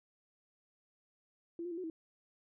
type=tone with pitch steps; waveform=sine; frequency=338.3 / 353.5 / 333.4 / 368 / 323.3 Hz; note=E4 / F4 / E4 / F#4 / E4; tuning=+45 / +21 / +20 / -9 / -34 cents; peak=-38 dBFS; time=1.59-1.9 s; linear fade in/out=2 ms; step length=62 ms; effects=none